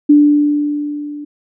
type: tone with level ramp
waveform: sine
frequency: 293.7 Hz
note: D4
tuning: in tune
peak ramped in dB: -3 to -25 dBFS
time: 0.09-1.25 s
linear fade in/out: 10 ms
effects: none